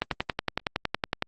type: click train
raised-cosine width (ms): 0.3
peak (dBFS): -9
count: 14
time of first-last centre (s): 0.02-1.224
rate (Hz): 10.8
effects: Opus 24 kbps